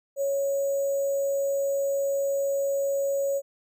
sine tone with sample-and-hold, 554.4 Hz, C#5, in tune, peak -23 dBFS, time 0.16-3.42 s, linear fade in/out 50 ms, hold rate 7350 Hz, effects none

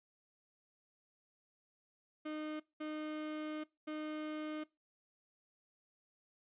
35% pulse tone bursts at uneven times, 306.8 Hz, D#4, 24 cents flat, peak -38 dBFS, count 3, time 2.25-2.6 / 2.8-3.64 / 3.87-4.64 s, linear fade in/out 10 ms, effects noise-tail reverb RT60 0.2 s tail -20 dB re dry + resampled to 8000 Hz

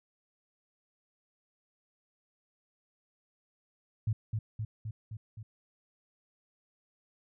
sine tone with echo, 108.9 Hz, A2, 17 cents flat, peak -26 dBFS, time 4.07-4.13 s, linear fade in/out 5 ms, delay 260 ms, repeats 5, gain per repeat -3 dB, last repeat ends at 5.43 s, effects none

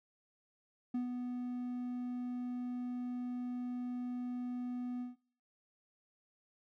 triangle tone with ADSR envelope, 246.9 Hz, B3, in tune, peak -30 dBFS, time 0.94-5.16 s, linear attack 7 ms, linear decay 120 ms, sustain -5 dB, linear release 150 ms, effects noise-tail reverb RT60 0.4 s tail -17 dB re dry

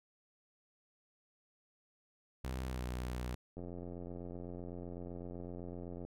sawtooth tone with pitch glide, 64.1 to 61.77 Hz, C2 to B1, -35 to +1 cents, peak -34 dBFS, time 2.44-3.35 s, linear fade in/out 5 ms, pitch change -64 cents, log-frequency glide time 2.69-2.83 s
click train, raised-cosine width 2 ms, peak -33 dBFS, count 219, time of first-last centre 3.57-6.05 s, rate 87.9 Hz
effects none

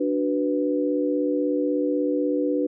sine chord, B minor, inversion first, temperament equal, 293.7 / 370 / 493.9 Hz, D4 / F#4 / B4, 0 / 0 / 0 cents, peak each -23 / -28 / -25 dBFS, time 0-2.67 s, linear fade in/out 10 ms, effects none

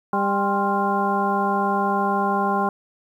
harmonic tone with a mistuned harmonic, 199 Hz, G3, 26 cents sharp, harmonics 1 / 2 / 3 / 4 / 5 / 7, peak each -25 / -27 / -31 / -23 / -24 / -30 dBFS, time 0.13-2.69 s, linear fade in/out 2 ms, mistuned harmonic 5, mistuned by +95 cents, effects 9-bit

